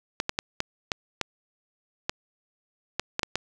clicks, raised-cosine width 0.2 ms, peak -8 dBFS, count 11, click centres 0.201 / 0.294 / 0.389 / 0.604 / 0.918 / 1.213 / 2.095 / 2.996 / 3.194 / 3.232 / 3.356 s, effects none

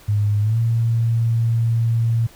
sine tone with pitch glide, 103.83 to 115.21 Hz, G#2 to A#2, 0 to -20 cents, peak -15 dBFS, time 0.08-2.27 s, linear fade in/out 10 ms, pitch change +180 cents, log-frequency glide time 0.41-0.58 s, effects pink hiss -47 dBFS RMS until 2.35 s

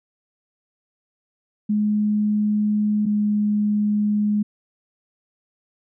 sine tone pair in turn, 210.1 / 208.8 Hz, G#3 / G#3, +20 / +10 cents, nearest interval unison, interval 10 cents, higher first, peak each -17 dBFS, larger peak neither, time 1.69-3.06 / 3.06-4.43 s, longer neither, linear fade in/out 10 ms, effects none

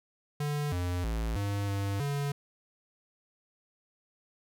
square tone with pitch steps, 146.8 / 89 / 55.7 / 100.8 / 99.5 / 142.3 Hz, D3 / F2 / A1 / G2 / G2 / C#3, 0 / +33 / +22 / +49 / +26 / +46 cents, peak -30 dBFS, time 0.4-2.32 s, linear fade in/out 5 ms, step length 320 ms, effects none

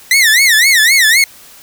sawtooth tone with vibrato, 1953 Hz, B6, 20 cents flat, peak -3 dBFS, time 0.11-1.24 s, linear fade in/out 2 ms, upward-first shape sine, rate 3.9 Hz, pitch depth 220 cents each way, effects white hiss -39 dBFS RMS until 1.62 s

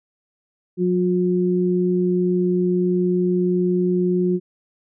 sine tone pair together, 180.95 / 359.3 Hz, F#3 / F4, -38 / +49 cents, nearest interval octave, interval 1187 cents, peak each -19 / -19 dBFS, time 0.77-4.4 s, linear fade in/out 50 ms, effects none

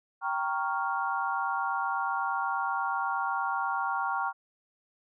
sine chord, G half-diminished seventh, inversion none, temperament equal, 784 / 932.3 / 1108.7 / 1396.9 Hz, G5 / Bb5 / Db6 / F6, 0 / 0 / 0 / 0 cents, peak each -33 dBFS, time 0.21-4.33 s, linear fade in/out 50 ms, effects none

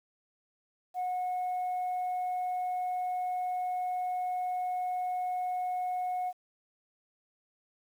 sine tone, 729 Hz, F#5, 26 cents flat, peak -28 dBFS, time 0.94-6.33 s, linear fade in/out 50 ms, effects tanh soft clip ceiling -28 dBFS + 10-bit

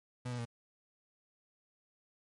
35% pulse tone with pitch steps, 124.1 / 122.1 / 117.6 Hz, B2 / B2 / A#2, +9 / -19 / +16 cents, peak -35 dBFS, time 0.25-0.454 s, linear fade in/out 10 ms, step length 68 ms, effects MP3 48 kbps

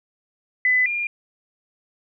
sine tone pair in turn, 2006 / 2408 Hz, B6 / D7, +26 / +43 cents, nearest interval minor third, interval 317 cents, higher second, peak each -15 / -22 dBFS, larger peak first, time 0.65-0.86 / 0.86-1.07 s, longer neither, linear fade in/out 2 ms, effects none

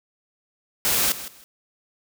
white noise with echo, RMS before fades -21 dBFS, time 0.85-1.12 s, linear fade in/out 0 ms, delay 160 ms, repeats 2, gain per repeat -14 dB, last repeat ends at 1.44 s, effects none

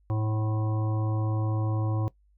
harmonic tone with a mistuned harmonic, 108.4 Hz, A2, 25 cents flat, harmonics 1 / 3 / 5 / 7 / 9 / 10, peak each -25 / -35 / -39 / -42 / -44 / -45 dBFS, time 0.1-2.08 s, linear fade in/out 0 ms, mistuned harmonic 9, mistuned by +22 cents, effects noise-tail reverb RT60 0.1 s tail -19 dB re dry + added 50 Hz sine -60 dBFS peak until 2.37 s

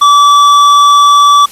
sine tone with hard clipping, 1154 Hz, D6, 31 cents flat, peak -4 dBFS, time 0.01-1.46 s, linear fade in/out 10 ms, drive 10 dB, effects white hiss -33 dBFS RMS until 1.51 s + resampled to 32000 Hz

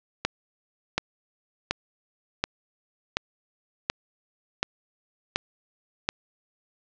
click train, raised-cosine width 0.2 ms, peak -5 dBFS, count 9, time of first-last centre 0.25-6.089 s, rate 1.37 Hz, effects low-pass 5000 Hz 12 dB/octave

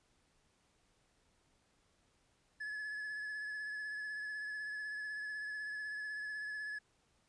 triangle tone with vibrato, 1708 Hz, G#6, 48 cents sharp, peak -38 dBFS, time 2.6-6.79 s, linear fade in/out 10 ms, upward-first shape triangle, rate 16 Hz, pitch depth 27 cents each way, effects pink hiss -74 dBFS RMS until 7.28 s + resampled to 22050 Hz

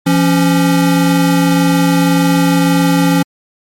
square tone pair together, 170.69 / 277.2 Hz, F3 / C#4, -39 / 0 cents, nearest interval minor sixth, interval 839 cents, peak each -12 dBFS, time 0.06-3.23 s, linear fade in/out 10 ms, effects MP3 64 kbps

